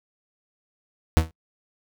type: tone with exponential decay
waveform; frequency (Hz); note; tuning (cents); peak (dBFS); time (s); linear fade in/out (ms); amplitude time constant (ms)
40% pulse; 80.5; E2; -41; -9; 1.17-1.31; 0; 29
effects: noise-tail reverb RT60 0.1 s tail -26 dB re dry